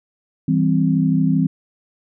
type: chord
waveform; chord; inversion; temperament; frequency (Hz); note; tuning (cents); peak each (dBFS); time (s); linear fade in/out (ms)
sine; C major; first; just; 163.52 / 196.22 / 261.6; E3 / G3 / C4; -14 / +2 / 0; -17 / -20 / -18; 0.48-1.47; 5
effects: none